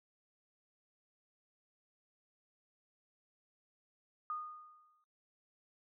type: tone with exponential decay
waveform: sine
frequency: 1229 Hz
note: D#6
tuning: 22 cents flat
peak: -35 dBFS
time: 4.3-5.04 s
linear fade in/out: 1 ms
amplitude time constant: 160 ms
effects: noise-tail reverb RT60 0.8 s tail -26 dB re dry